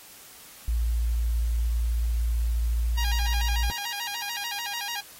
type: tone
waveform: sine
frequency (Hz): 57.5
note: A#1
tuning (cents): -23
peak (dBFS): -22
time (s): 0.68-3.7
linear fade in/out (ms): 0
type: tone with vibrato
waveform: 10% pulse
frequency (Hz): 876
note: A5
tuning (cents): -8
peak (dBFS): -22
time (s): 2.97-5.01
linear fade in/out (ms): 10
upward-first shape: square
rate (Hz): 6.8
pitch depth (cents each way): 130
effects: white hiss -48 dBFS RMS until 5.19 s + AAC 48 kbps